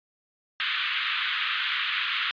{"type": "band-pass noise", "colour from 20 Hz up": "white", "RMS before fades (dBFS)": -28, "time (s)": [0.6, 2.31], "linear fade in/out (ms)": 0, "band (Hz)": [1200, 3600], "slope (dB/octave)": 48, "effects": ["resampled to 11025 Hz"]}